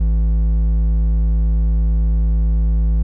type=tone with hard clipping; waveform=sine; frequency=54.5 Hz; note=A1; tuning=16 cents flat; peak=-14 dBFS; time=0-3.03 s; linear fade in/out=10 ms; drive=6 dB; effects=none